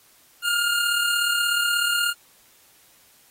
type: tone with amplitude modulation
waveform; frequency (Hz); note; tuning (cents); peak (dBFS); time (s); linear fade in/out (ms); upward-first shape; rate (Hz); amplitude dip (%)
25% pulse; 1412; F6; +19; -15; 0.42-2.14; 50; sine; 36.6; 40
effects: white hiss -56 dBFS RMS until 3.3 s + AAC 48 kbps